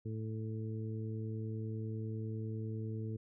harmonic tone, 110 Hz, A2, in tune, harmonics 1 / 2 / 3 / 4, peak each -38 / -45 / -48 / -48 dBFS, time 0.05-3.17 s, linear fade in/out 10 ms, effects none

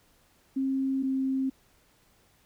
sine tone pair in turn, 267.6 / 265.6 Hz, C4 / C4, +39 / +26 cents, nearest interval unison, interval 13 cents, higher first, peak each -25 dBFS, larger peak neither, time 0.56-1.03 / 1.03-1.5 s, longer neither, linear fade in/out 10 ms, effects pink hiss -64 dBFS RMS until 2.45 s

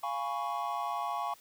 triangle chord, C# dominant seventh, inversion first, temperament equal, 698.5 / 830.6 / 987.8 / 1108.7 Hz, E#5 / G#5 / B5 / C#6, 0 / 0 / 0 / 0 cents, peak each -36 / -35 / -38 / -34 dBFS, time 0.03-1.34 s, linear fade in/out 5 ms, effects white hiss -59 dBFS RMS until 1.4 s

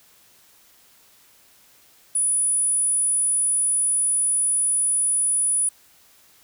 sine tone, 9860 Hz, D#9, 17 cents flat, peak -18 dBFS, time 2.15-5.69 s, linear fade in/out 5 ms, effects white hiss -55 dBFS RMS until 6.43 s

